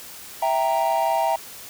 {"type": "chord", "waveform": "triangle", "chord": "E diminished", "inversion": "none", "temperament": "equal", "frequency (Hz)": [659.3, 784, 932.3], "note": ["E5", "G5", "Bb5"], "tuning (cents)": [0, 0, 0], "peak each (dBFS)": -21, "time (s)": [0.42, 1.36], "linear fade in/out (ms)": 5, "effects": ["tanh soft clip ceiling -8 dBFS", "white hiss -40 dBFS RMS until 1.69 s"]}